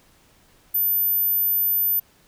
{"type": "tone", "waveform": "sine", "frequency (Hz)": 13900, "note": "A9", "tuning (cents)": -22, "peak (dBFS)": -18, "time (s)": [0.74, 2], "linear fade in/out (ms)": 10, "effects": ["pink hiss -57 dBFS RMS until 2.27 s"]}